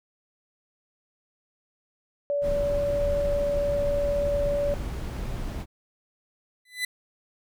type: tone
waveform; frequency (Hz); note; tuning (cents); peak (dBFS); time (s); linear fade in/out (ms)
sine; 574; D5; -40; -23; 2.3-4.74; 0
type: noise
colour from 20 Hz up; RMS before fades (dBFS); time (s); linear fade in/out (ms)
brown; -31; 2.41-5.66; 50
type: tone with exponential growth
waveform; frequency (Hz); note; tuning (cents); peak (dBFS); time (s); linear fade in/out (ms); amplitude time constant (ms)
30% pulse; 2000; B6; +21; -20; 6.65-6.85; 5; 42
effects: none